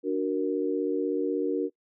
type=chord; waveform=sine; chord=D augmented; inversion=none; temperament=equal; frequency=293.7 / 370 / 466.2 Hz; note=D4 / F#4 / A#4; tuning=0 / 0 / 0 cents; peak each=-29 dBFS; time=0.03-1.7 s; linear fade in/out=50 ms; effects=noise-tail reverb RT60 0.1 s tail -24 dB re dry